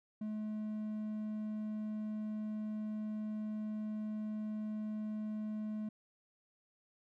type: tone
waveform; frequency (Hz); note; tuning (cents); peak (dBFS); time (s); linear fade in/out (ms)
triangle; 214.1; A3; -47; -35; 0.21-5.89; 5
effects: none